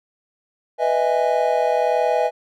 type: chord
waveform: triangle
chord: E major seventh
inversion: second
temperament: just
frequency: 494.4 / 618.1 / 659.3 / 824.1 Hz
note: B4 / D#5 / E5 / G#5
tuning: +2 / -12 / 0 / -14 cents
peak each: -20 dBFS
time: 0.78-2.31 s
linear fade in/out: 50 ms
effects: none